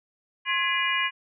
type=tone cluster; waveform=sine; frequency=1061 / 1678 / 2023 / 2410 / 2889 Hz; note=C6 / G#6 / B6 / D7 / F#7; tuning=+24 / +17 / +41 / +44 / -42 cents; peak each=-29 dBFS; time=0.45-1.11 s; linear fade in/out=50 ms; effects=none